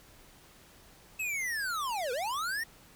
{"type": "linear two-way sweep", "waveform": "square", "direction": "down then up", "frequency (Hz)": [2625, 462.4, 1892], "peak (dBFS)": -32, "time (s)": [1.19, 2.64], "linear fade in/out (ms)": 10, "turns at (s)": 2.12, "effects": ["pink hiss -57 dBFS RMS until 2.95 s"]}